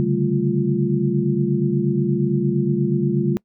sine tone cluster, 137.4 / 145.9 / 190.4 / 218.1 / 348.9 Hz, C#3 / D3 / F#3 / A3 / F4, -15 / -11 / +50 / -15 / -2 cents, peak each -23 dBFS, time 0-3.37 s, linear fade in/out 0 ms, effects noise-tail reverb RT60 0.1 s tail -25 dB re dry

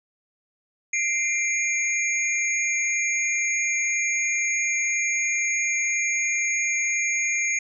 sine tone cluster, 2088 / 2377 / 6590 Hz, C7 / D7 / G#8, -4 / +20 / -14 cents, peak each -26 dBFS, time 0.93-7.59 s, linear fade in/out 5 ms, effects none

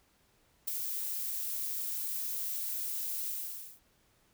violet noise with ADSR envelope, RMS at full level -31 dBFS, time 0.67-3.8 s, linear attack 13 ms, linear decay 8 ms, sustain -5 dB, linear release 520 ms, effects pink hiss -69 dBFS RMS until 4.33 s

